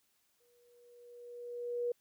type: tone with exponential growth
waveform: sine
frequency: 481.7 Hz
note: B4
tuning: 43 cents flat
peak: -30 dBFS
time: 0.4-1.92 s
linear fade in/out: 5 ms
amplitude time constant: 330 ms
effects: white hiss -75 dBFS RMS until 2 s